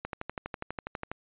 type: click train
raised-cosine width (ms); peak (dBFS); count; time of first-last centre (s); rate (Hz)
0.5; -19; 14; 0.05-1.116; 12.2
effects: resampled to 8000 Hz